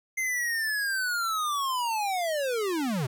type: linear sweep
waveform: square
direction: down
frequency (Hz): 2093 to 116.54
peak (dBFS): -27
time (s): 0.17-3.07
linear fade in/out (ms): 10
effects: none